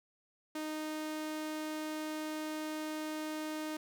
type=tone; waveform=sawtooth; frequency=309.2 Hz; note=D#4; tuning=11 cents flat; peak=-33 dBFS; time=0.55-3.77 s; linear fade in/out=5 ms; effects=none